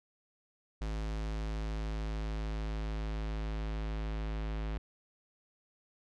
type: tone with low-pass filter sweep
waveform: square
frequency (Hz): 53.4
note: G#1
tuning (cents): +49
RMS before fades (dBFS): -36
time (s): 0.81-4.78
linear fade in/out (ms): 5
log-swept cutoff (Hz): 6000 to 3400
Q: 0.96
effects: none